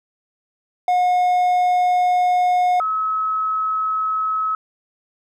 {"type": "tone pair in turn", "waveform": ["triangle", "sine"], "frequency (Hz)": [722, 1286.5], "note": ["F#5", "E6"], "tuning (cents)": [-43, -43], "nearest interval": "minor seventh", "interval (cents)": 1000, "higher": "second", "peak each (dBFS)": [-12, -18], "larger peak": "first", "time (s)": [[0.88, 2.8], [2.8, 4.55]], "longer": "first", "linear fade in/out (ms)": 2, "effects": []}